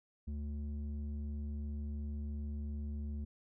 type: tone with low-pass filter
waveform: square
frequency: 73.1 Hz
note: D2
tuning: 7 cents flat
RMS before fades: -40 dBFS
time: 0.27-3.25 s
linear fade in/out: 10 ms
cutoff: 190 Hz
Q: 1.7
effects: none